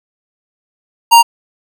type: tone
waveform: square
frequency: 932.3 Hz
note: A#5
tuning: in tune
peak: -3 dBFS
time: 1.11-1.23 s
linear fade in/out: 20 ms
effects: none